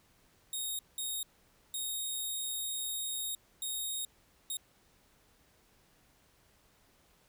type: tone bursts at uneven times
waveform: 10% pulse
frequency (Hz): 3729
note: A#7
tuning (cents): 0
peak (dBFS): -27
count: 5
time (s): 0.53-0.79 / 0.98-1.23 / 1.74-3.35 / 3.62-4.05 / 4.5-4.57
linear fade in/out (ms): 2
effects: pink hiss -67 dBFS RMS until 7.28 s